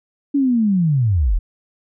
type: linear sweep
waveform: sine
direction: down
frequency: 288.9 to 32.66 Hz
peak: -13 dBFS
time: 0.34-1.39 s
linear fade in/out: 10 ms
effects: none